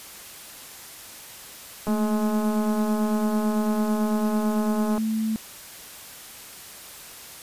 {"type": "click train", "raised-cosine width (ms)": 1, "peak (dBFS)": -17, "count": 657, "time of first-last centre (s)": [1.87, 4.979], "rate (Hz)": 211}
{"type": "tone", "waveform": "sine", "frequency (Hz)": 220, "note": "A3", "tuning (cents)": 0, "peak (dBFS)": -22, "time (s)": [1.88, 5.36], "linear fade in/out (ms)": 0}
{"effects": ["white hiss -42 dBFS RMS until 7.42 s", "resampled to 32000 Hz"]}